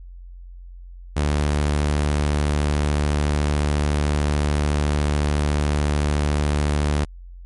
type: tone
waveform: sawtooth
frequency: 73.8 Hz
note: D2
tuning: 9 cents sharp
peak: -14 dBFS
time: 1.16-7.05 s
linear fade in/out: 10 ms
effects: added 44 Hz sine -36 dBFS peak until 7.45 s + MP3 48 kbps